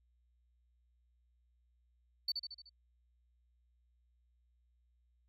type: tone with echo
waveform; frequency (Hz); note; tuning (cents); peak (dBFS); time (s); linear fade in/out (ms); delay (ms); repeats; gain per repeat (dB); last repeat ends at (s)
sine; 4503; C#8; +26; -30; 2.28-2.32; 5; 75; 5; -5; 2.695
effects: tanh soft clip ceiling -29 dBFS + added 60 Hz sine -70 dBFS peak until 5.28 s